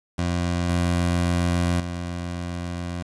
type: tone with level steps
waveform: 20% pulse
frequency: 87.31 Hz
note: F2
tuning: in tune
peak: -17 / -15 / -23 dBFS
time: 0.18-3.03 s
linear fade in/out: 10 ms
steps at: 0.69 / 1.8 s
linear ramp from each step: 5 ms
effects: resampled to 22050 Hz + 7-bit